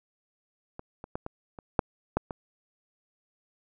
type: clicks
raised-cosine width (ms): 1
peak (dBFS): -25 / -26 / -18 / -21 / -28 / -7 / -10 / -20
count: 8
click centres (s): 0.794 / 1.041 / 1.155 / 1.264 / 1.588 / 1.792 / 2.17 / 2.308
effects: none